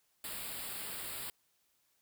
white band-stop noise, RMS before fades -42 dBFS, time 0.24-1.3 s, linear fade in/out 2 ms, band 5000 to 7500 Hz, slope 96 dB/octave, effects white hiss -75 dBFS RMS until 2.01 s

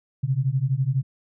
sine beating tone pair, 127.2 / 139.2 Hz, C3 / C#3, -48 / +8 cents, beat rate 12 Hz, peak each -23 dBFS, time 0.23-1.03 s, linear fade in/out 10 ms, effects none

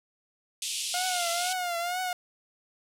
pink band-pass noise, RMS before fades -33 dBFS, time 0.62-1.53 s, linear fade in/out 2 ms, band 2700 to 11000 Hz, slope 48 dB/octave
sawtooth tone with vibrato, 710 Hz, F5, 28 cents sharp, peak -25 dBFS, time 0.94-2.13 s, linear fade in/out 2 ms, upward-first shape triangle, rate 2.1 Hz, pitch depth 89 cents each way
effects none

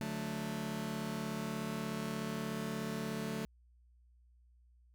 sawtooth chord, D major, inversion none, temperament just, 146.83 / 183.54 / 220.2 Hz, D3 / F#3 / A3, 0 / -14 / +2 cents, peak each -39 / -39 / -35 dBFS, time 0.01-3.45 s, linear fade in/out 0 ms, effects added 60 Hz sine -62 dBFS peak until 4.94 s

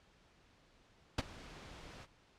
pink noise with ADSR envelope, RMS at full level -32 dBFS, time 1.18-2.07 s, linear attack 6 ms, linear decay 29 ms, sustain -20 dB, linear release 39 ms, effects pink hiss -67 dBFS RMS until 2.38 s + low-pass 5000 Hz 12 dB/octave

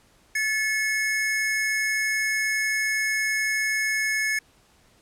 square tone pair together, 1733.4 / 2184 Hz, A6 / C#7, -26 / -26 cents, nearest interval major third, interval 400 cents, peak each -26 dBFS, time 0.35-4.39 s, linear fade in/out 5 ms, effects pink hiss -59 dBFS RMS until 5.01 s + low-pass 11000 Hz 12 dB/octave

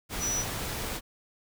sine tone in noise, 5900 Hz, F#8, 6 cents flat, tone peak -28 dBFS, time 0.19-0.45 s, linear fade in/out 50 ms, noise pink, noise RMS -34 dBFS, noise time 0.09-1.01 s, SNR +3 dB, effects none

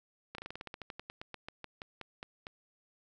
slowing click train, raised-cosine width 0.3 ms, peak -26 dBFS, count 21, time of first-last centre 0.35-2.469 s, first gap 33 ms, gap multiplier 1.11, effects none

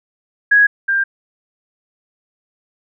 sine tone pair in turn, 1661.2 / 1590.5 Hz, G#6 / G6, 0 / +25 cents, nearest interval minor second, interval 75 cents, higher first, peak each -7 / -13 dBFS, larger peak first, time 0.51-0.67 / 0.88-1.04 s, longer neither, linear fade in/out 10 ms, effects none

